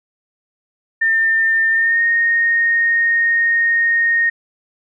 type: tone with pitch glide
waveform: sine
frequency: 1803 to 1853.7 Hz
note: A6 to A#6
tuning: +42 to -10 cents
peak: -12 dBFS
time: 1.01-4.3 s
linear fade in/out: 10 ms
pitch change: +48 cents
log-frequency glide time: 1.72-2.02 s
effects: none